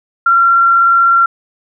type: tone with vibrato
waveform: sine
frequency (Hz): 1369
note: F6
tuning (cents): -35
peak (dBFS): -6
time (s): 0.26-1.26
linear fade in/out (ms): 5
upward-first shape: triangle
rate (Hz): 20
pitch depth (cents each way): 20
effects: none